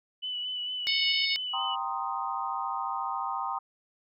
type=tone with vibrato; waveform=sine; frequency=2980 Hz; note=F#7; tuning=12 cents sharp; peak=-31 dBFS; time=0.22-1.76 s; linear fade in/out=20 ms; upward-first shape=sine; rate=4.4 Hz; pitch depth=24 cents each way
type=harmonic tone; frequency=737 Hz; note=F#5; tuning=7 cents flat; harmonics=3 / 4 / 5 / 6 / 7; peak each=-30 / -31 / -32 / -33 / -33 dBFS; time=0.87-1.36 s; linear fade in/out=0 ms
type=chord; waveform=sine; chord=C minor seventh; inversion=second; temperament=equal; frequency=784 / 932.3 / 1046.5 / 1244.5 Hz; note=G5 / Bb5 / C6 / Eb6; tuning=0 / 0 / 0 / 0 cents; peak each=-35 dBFS; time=1.53-3.59 s; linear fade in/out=10 ms
effects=none